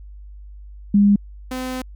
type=tone pair in turn; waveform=sine / sawtooth; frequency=202.9 / 256.2 Hz; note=G#3 / C4; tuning=-40 / -36 cents; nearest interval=major third; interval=404 cents; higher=second; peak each=-10 / -21 dBFS; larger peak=first; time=0.94-1.16 / 1.51-1.82 s; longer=second; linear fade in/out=5 ms; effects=added 50 Hz sine -36 dBFS peak until 1.95 s